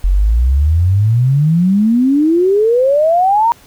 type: exponential sweep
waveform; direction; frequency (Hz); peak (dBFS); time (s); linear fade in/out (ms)
sine; up; 43.65 to 955; -8; 0.04-3.52; 0
effects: pink hiss -44 dBFS RMS until 3.66 s